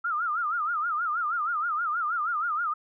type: tone with vibrato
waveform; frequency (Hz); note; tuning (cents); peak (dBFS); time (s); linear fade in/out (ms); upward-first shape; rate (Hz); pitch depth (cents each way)
sine; 1306; E6; -17; -25; 0.04-2.74; 10; sine; 6.3; 160
effects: none